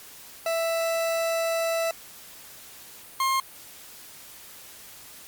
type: tone pair in turn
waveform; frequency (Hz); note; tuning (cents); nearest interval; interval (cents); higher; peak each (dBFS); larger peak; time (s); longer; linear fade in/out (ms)
40% pulse; 661 / 1064.8; E5 / C6; +5 / +30; minor sixth; 825; second; -23 / -21; second; 0.46-1.91 / 3.2-3.4; first; 2
effects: white hiss -46 dBFS RMS until 5.27 s + Opus 48 kbps